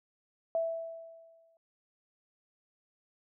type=tone with exponential decay; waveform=sine; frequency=659.3 Hz; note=E5; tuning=in tune; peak=-26 dBFS; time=0.55-1.57 s; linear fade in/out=1 ms; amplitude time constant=220 ms; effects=none